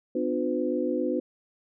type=tone cluster; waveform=sine; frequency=251.3 / 298.5 / 356.3 / 506 Hz; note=B3 / D4 / F4 / B4; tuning=+30 / +28 / +35 / +42 cents; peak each=-30 dBFS; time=0.15-1.2 s; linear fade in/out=5 ms; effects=none